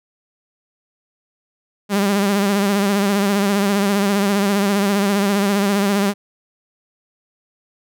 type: tone with vibrato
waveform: sawtooth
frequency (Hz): 200.3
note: G3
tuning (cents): +38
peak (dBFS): -11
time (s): 1.89-6.14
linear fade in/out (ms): 50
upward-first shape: sine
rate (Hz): 15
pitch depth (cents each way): 51
effects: none